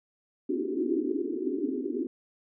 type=band-pass noise; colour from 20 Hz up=white; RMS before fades=-30 dBFS; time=0.49-2.07 s; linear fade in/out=5 ms; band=250 to 400 Hz; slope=96 dB/octave; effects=none